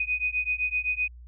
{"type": "beating tone pair", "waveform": "sine", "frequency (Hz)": [2489, 2496.8], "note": ["D#7", "D#7"], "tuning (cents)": [0, 5], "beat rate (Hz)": 7.8, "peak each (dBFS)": -28, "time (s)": [0, 1.08], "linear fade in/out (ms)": 5, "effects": ["added 60 Hz sine -43 dBFS peak until 1.27 s"]}